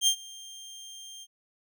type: tone with ADSR envelope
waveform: 25% pulse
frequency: 3182 Hz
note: G7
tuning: 25 cents sharp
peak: -15 dBFS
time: 0.01-1.27 s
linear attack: 61 ms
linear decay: 82 ms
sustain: -24 dB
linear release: 46 ms
effects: none